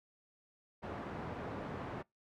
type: band-pass noise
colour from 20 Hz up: pink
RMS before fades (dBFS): -43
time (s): 0.82-2.03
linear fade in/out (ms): 20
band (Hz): 100 to 1300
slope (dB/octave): 12
effects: noise-tail reverb RT60 0.2 s tail -26 dB re dry